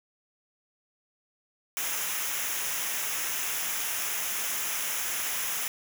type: noise with comb filter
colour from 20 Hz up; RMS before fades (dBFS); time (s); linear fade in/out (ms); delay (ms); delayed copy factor
white; -31; 1.77-5.68; 0; 0.23; -0.65
effects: none